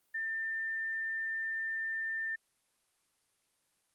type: tone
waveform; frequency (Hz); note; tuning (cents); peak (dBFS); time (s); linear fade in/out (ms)
sine; 1794; A6; +33; -33; 0.14-2.36; 10
effects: white hiss -75 dBFS RMS until 3.94 s + Opus 24 kbps